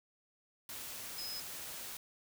sine tone in noise, 5090 Hz, D#8, 39 cents sharp, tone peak -41 dBFS, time 1.18-1.4 s, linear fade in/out 2 ms, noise white, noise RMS -45 dBFS, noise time 0.69-1.97 s, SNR +1 dB, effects none

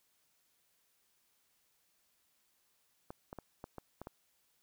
clicks, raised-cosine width 1 ms, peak -30 dBFS, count 7, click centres 3.105 / 3.329 / 3.387 / 3.641 / 3.783 / 4.016 / 4.071 s, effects white hiss -75 dBFS RMS until 4.62 s

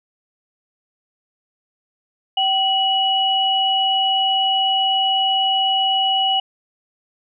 sine tone pair together, 770 / 2927 Hz, G5 / F#7, -31 / -19 cents, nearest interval octave + major seventh, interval 2312 cents, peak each -19 / -17 dBFS, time 2.37-6.4 s, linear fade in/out 5 ms, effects none

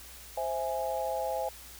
sine chord, C augmented, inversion none, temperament equal, 523.3 / 659.3 / 830.6 Hz, C5 / E5 / G#5, 0 / 0 / 0 cents, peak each -34 dBFS, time 0.37-1.49 s, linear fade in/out 5 ms, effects added 60 Hz sine -53 dBFS peak until 1.79 s + white hiss -49 dBFS RMS until 1.79 s

